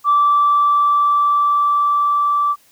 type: tone with level ramp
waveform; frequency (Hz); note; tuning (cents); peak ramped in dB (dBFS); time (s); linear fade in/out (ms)
sine; 1164; D6; -16; -9 to -13; 0.04-2.56; 50
effects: tanh soft clip ceiling -6 dBFS + white hiss -53 dBFS RMS until 2.71 s